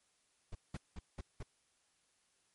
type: noise bursts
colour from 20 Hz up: brown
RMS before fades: -42 dBFS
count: 5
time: 0.52-1.43 s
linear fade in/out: 5 ms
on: 30 ms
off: 190 ms
effects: white hiss -75 dBFS RMS until 2.54 s + MP3 48 kbps